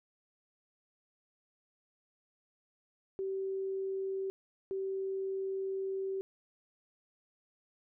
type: tone bursts at uneven times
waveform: sine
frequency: 385.4 Hz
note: G4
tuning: 29 cents flat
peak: -33 dBFS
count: 2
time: 3.19-4.3 / 4.71-6.21 s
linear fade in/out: 0 ms
effects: none